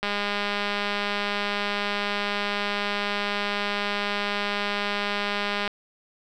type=click train; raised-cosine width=0.3 ms; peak=-11 dBFS; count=1153; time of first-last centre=0.03-5.677 s; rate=204 Hz; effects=none